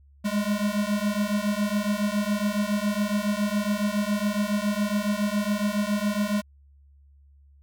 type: beating tone pair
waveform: square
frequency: 203.2 / 210.4 Hz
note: G#3 / G#3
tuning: -38 / +23 cents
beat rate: 7.2 Hz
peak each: -27 dBFS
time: 0.24-6.42 s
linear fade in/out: 20 ms
effects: added 70 Hz sine -52 dBFS peak until 7.62 s